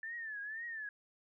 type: tone with vibrato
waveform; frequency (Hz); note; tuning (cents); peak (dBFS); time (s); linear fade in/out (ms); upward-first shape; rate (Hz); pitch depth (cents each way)
sine; 1760; A6; 0; -40; 0.03-0.89; 2; triangle; 2; 140
effects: none